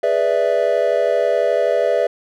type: chord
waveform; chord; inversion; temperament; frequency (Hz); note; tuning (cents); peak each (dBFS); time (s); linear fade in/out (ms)
triangle; E dominant seventh; first; equal; 415.3 / 493.9 / 587.3 / 659.3; G#4 / B4 / D5 / E5; 0 / 0 / 0 / 0; -21 / -18 / -17 / -17; 0.03-2.07; 5
effects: none